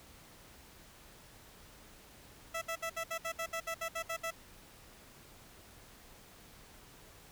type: tone bursts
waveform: 15% pulse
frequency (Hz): 660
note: E5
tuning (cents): +2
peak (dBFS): -29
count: 13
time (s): 2.54-4.309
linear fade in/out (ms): 10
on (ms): 77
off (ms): 64
effects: pink hiss -57 dBFS RMS until 7.31 s